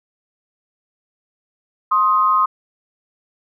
sine tone pair together, 1054 / 1253.4 Hz, C6 / D#6, +12 / +12 cents, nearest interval minor third, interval 300 cents, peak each -15 dBFS, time 1.91-2.46 s, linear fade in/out 10 ms, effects none

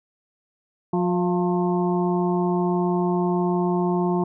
harmonic tone with a mistuned harmonic, 178.5 Hz, F3, 38 cents sharp, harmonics 1 / 2 / 4 / 5 / 6, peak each -22 / -23 / -30 / -30 / -34 dBFS, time 0.93-4.24 s, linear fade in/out 5 ms, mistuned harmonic 4, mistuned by -46 cents, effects none

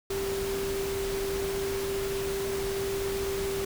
sine tone in noise, 392 Hz, G4, in tune, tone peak -29 dBFS, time 0.1-3.65 s, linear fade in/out 5 ms, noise pink, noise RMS -36 dBFS, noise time 0.1-3.65 s, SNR +4 dB, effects none

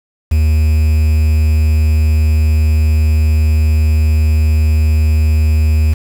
triangle tone with quantisation, 77.5 Hz, D#2, 6 cents flat, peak -6 dBFS, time 0.31-5.94 s, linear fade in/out 10 ms, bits 5, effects none

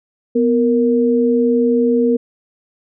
sine tone pair together, 246.9 / 465.8 Hz, B3 / A#4, 0 / -1 cents, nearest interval major seventh, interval 1099 cents, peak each -14 dBFS, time 0.35-2.17 s, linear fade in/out 10 ms, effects none

